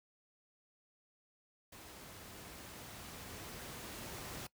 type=noise with level ramp; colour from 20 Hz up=pink; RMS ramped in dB=-53 to -45 dBFS; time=1.72-4.47 s; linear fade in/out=5 ms; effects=noise-tail reverb RT60 0.1 s tail -21 dB re dry + high-pass 60 Hz 12 dB/octave